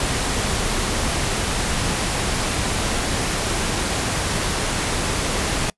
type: noise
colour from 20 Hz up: pink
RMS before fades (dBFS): -22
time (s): 0-5.7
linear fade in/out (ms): 2
effects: noise-tail reverb RT60 0.1 s tail -25 dB re dry + resampled to 24000 Hz